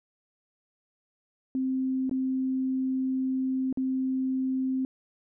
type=tone with dropouts; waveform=sine; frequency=261.5 Hz; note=C4; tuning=1 cent flat; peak=-25 dBFS; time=1.55-4.85 s; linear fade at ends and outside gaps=1 ms; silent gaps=2.095-2.112 / 3.727-3.773 s; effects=none